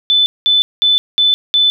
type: tone bursts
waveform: sine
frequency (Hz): 3508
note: A7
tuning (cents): -6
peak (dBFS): -8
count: 5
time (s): 0.1-1.7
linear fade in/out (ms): 0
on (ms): 160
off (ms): 200
effects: none